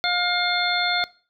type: harmonic tone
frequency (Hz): 710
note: F5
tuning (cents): +28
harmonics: 1 / 2 / 3 / 5 / 6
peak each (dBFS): -26 / -26 / -26 / -26 / -26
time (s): 0.04-1.04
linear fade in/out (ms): 0
effects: noise-tail reverb RT60 0.4 s tail -21 dB re dry